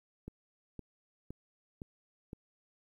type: click train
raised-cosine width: 3 ms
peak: -30 dBFS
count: 5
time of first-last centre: 0.28-2.331 s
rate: 1.95 Hz
effects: 11-bit